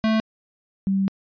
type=tone pair in turn; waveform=square / sine; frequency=220 / 194 Hz; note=A3 / G3; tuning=0 / -18 cents; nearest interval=major second; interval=218 cents; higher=first; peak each=-18 dBFS; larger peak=neither; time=0.04-0.2 / 0.87-1.08 s; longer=second; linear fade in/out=0 ms; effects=resampled to 11025 Hz